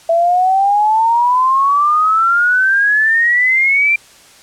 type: exponential sweep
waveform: sine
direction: up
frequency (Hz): 660 to 2376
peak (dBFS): -9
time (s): 0.09-3.96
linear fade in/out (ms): 5
effects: white hiss -43 dBFS RMS until 4.42 s + low-pass 9000 Hz 12 dB/octave